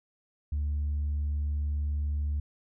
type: tone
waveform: sine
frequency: 73.42 Hz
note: D2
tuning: in tune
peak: -25 dBFS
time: 0.52-2.4 s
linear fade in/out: 5 ms
effects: tanh soft clip ceiling -25 dBFS